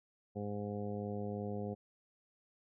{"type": "harmonic tone", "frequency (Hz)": 102.9, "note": "G#2", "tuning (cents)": -16, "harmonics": [1, 2, 3, 4, 5, 6, 7, 8], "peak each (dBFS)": [-43, -41, -50, -44, -45, -59, -49, -60], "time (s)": [0.35, 1.75], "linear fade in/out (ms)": 20, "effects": []}